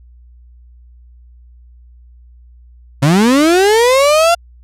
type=linear sweep; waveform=35% pulse; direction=up; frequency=130.81 to 698.5 Hz; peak=-6 dBFS; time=3.02-4.35 s; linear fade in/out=10 ms; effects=added 60 Hz sine -39 dBFS peak until 4.63 s + low-pass 11000 Hz 12 dB/octave